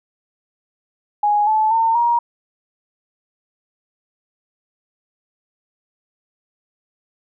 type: tone with pitch steps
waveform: sine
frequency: 830.6 / 867.4 / 905.8 / 945.9 Hz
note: G#5 / A5 / A#5 / A#5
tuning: 0 / -25 / -50 / +25 cents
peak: -13 dBFS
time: 1.23-2.19 s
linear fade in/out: 5 ms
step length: 240 ms
effects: none